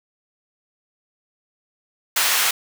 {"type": "high-pass noise", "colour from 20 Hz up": "pink", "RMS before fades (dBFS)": -19, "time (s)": [2.16, 2.51], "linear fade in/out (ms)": 5, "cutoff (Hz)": 1300, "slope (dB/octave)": 12, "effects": []}